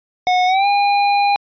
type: tone with pitch glide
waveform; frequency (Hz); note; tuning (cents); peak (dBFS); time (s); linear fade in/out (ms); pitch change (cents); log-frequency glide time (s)
square; 730 to 810; F#5 to G#5; -24 to -43; -13; 0.27-1.36; 0; +181; 0.46-0.67
effects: resampled to 11025 Hz